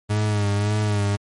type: tone with vibrato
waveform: 40% pulse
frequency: 103.83 Hz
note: G#2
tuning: in tune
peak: -18 dBFS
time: 0.09-1.17 s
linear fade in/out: 20 ms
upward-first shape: sine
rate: 1.8 Hz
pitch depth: 44 cents each way
effects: MP3 48 kbps